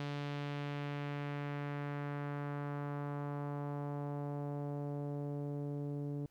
sawtooth tone with low-pass filter sweep, 144.2 Hz, D3, 31 cents flat, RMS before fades -40 dBFS, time 0-6.26 s, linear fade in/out 2 ms, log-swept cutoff 3800 to 380 Hz, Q 1.3, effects pink hiss -75 dBFS RMS until 6.3 s

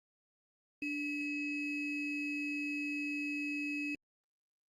triangle ring-modulated tone, 1137 Hz, C#6, 44 cents sharp, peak -30 dBFS, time 0.82-3.95 s, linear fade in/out 2 ms, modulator 1430 Hz, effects Opus 24 kbps

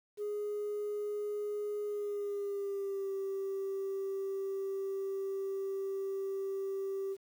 sine tone with pitch glide, 415.3 to 389.7 Hz, G#4 to G4, 0 to -10 cents, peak -32 dBFS, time 0.17-7.17 s, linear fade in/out 50 ms, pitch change -110 cents, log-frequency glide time 1.85-3.12 s, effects tanh soft clip ceiling -32 dBFS + 10-bit

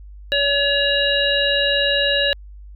harmonic tone with a mistuned harmonic, 566 Hz, C#5, 36 cents sharp, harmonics 1 / 3 / 5 / 7, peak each -21 / -21 / -21 / -21 dBFS, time 0.32-2.33 s, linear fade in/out 0 ms, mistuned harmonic 7, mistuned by -40 cents, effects added 50 Hz sine -36 dBFS peak until 2.75 s

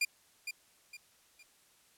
sawtooth tone with echo, 2405 Hz, D7, 41 cents sharp, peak -24 dBFS, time 0.01-0.05 s, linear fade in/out 5 ms, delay 460 ms, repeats 3, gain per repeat -9 dB, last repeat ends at 1.43 s, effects white hiss -66 dBFS RMS until 1.97 s + low-pass 12000 Hz 12 dB/octave

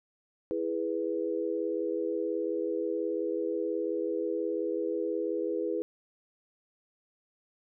sine chord, E major, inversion none, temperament equal, 329.6 / 415.3 / 493.9 Hz, E4 / G#4 / B4, 0 / 0 / 0 cents, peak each -33 dBFS, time 0.51-5.82 s, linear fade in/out 0 ms, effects none

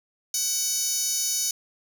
10% pulse tone with high-pass filter, 753 Hz, F#5, 30 cents sharp, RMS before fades -26 dBFS, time 0.34-1.51 s, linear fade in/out 2 ms, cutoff 6600 Hz, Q 9.4, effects none

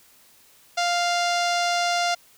sawtooth tone with low-pass filter, 698.5 Hz, F5, in tune, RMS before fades -23 dBFS, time 0.77-2.15 s, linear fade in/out 10 ms, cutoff 5600 Hz, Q 2, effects white hiss -55 dBFS RMS until 2.37 s

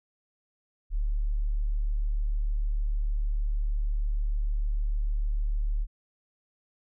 sine tone, 36.72 Hz, D1, 1 cent sharp, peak -24 dBFS, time 0.9-5.87 s, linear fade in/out 50 ms, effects none

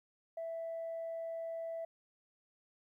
sine tone, 660 Hz, E5, 2 cents sharp, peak -37 dBFS, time 0.37-1.85 s, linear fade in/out 5 ms, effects tanh soft clip ceiling -35 dBFS + 13-bit

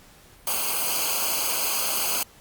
white noise with comb filter, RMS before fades -25 dBFS, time 0.47-2.23 s, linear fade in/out 2 ms, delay 0.54 ms, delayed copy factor -0.85, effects pink hiss -52 dBFS RMS until 2.4 s + Opus 48 kbps

